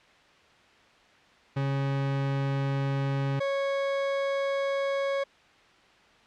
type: tone pair in turn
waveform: 40% pulse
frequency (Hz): 137.7 / 552.2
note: C#3 / C#5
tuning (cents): -11 / -7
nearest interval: 2 octaves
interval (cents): 2404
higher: second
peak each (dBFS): -25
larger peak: neither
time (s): 1.56-3.4 / 3.4-5.24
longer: neither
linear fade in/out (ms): 10
effects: white hiss -57 dBFS RMS until 6.26 s + low-pass 3000 Hz 12 dB/octave